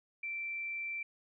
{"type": "tone", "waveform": "sine", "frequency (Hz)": 2343, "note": "D7", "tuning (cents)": -5, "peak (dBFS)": -36, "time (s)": [0.23, 1.03], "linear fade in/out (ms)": 5, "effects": []}